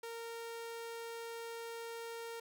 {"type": "tone", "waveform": "sawtooth", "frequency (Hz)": 461.8, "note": "A#4", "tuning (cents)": -16, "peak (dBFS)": -39, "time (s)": [0.03, 2.4], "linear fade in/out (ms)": 5, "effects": []}